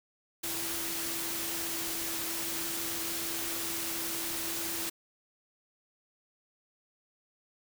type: tone in noise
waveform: sine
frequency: 333.2 Hz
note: E4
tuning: 19 cents sharp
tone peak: -43 dBFS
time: 0.43-4.9 s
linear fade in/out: 10 ms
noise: white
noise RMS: -35 dBFS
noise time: 0.43-4.9 s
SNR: -11 dB
effects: none